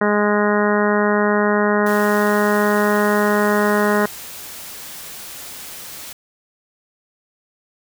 harmonic tone, 207.7 Hz, G#3, in tune, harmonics 1 / 2 / 3 / 4 / 5 / 6 / 7 / 8 / 9, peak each -19 / -19 / -22 / -26 / -24 / -27 / -25 / -29 / -26 dBFS, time 0.01-4.06 s, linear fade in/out 5 ms
white noise, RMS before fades -34 dBFS, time 1.86-6.13 s, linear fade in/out 5 ms
effects none

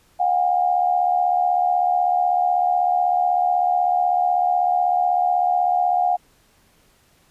sine tone pair together, 720 / 796.1 Hz, F#5 / G5, -47 / +27 cents, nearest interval major second, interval 174 cents, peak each -17 / -22 dBFS, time 0.19-6.17 s, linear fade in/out 20 ms, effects pink hiss -58 dBFS RMS until 7.3 s + resampled to 32000 Hz

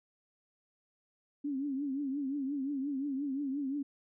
sine tone with vibrato, 277.2 Hz, C#4, in tune, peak -32 dBFS, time 1.44-3.83 s, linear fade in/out 10 ms, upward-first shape triangle, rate 5.7 Hz, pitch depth 120 cents each way, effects none

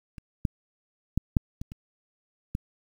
clicks, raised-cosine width 5 ms, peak -29 / -12 / -11 / -7 / -22 / -28 / -16 dBFS, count 7, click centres 0.182 / 0.452 / 1.176 / 1.368 / 1.615 / 1.719 / 2.551 s, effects 8-bit

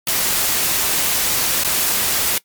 white noise with dropouts, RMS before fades -18 dBFS, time 0.07-2.38 s, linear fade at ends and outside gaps 2 ms, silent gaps 1.637-1.646 s, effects noise-tail reverb RT60 0.1 s tail -20 dB re dry + MP3 96 kbps

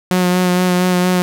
sawtooth tone with vibrato, 180.8 Hz, F#3, 40 cents flat, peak -8 dBFS, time 0.11-1.22 s, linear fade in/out 0 ms, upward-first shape sine, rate 4.3 Hz, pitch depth 20 cents each way, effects none

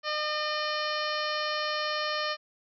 harmonic tone, 606 Hz, D#5, 46 cents flat, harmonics 1 / 2 / 3 / 4 / 5 / 6 / 7 / 8 / 9, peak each -34 / -33 / -35 / -40 / -38 / -45 / -38 / -41 / -41 dBFS, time 0.03-2.37 s, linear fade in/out 50 ms, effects none

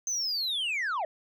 sine linear sweep, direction down, 6300 to 587.3 Hz, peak -25 dBFS, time 0.07-1.05 s, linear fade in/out 2 ms, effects tanh soft clip ceiling -27 dBFS

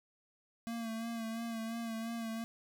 square tone with vibrato, 227.9 Hz, A#3, 39 cents flat, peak -38 dBFS, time 0.67-2.44 s, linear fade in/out 0 ms, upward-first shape sine, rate 2.9 Hz, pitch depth 35 cents each way, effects none

